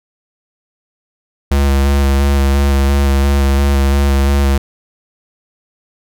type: tone with vibrato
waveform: square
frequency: 69.3 Hz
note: C#2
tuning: in tune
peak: -10 dBFS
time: 1.51-4.58 s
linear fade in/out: 5 ms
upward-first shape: square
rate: 2.9 Hz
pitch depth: 18 cents each way
effects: none